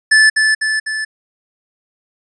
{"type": "tone with echo", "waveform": "square", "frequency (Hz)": 1745, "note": "A6", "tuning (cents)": -15, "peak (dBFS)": -7, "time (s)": [0.11, 0.3], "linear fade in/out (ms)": 10, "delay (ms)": 250, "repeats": 3, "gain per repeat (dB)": -4, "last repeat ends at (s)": 1.05, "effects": ["resampled to 22050 Hz"]}